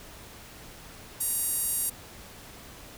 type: tone with high-pass filter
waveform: sawtooth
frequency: 944 Hz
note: A#5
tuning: 22 cents sharp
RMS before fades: -29 dBFS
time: 1.2-1.9 s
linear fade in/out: 10 ms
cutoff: 9800 Hz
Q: 2.7
effects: pink hiss -47 dBFS RMS until 2.97 s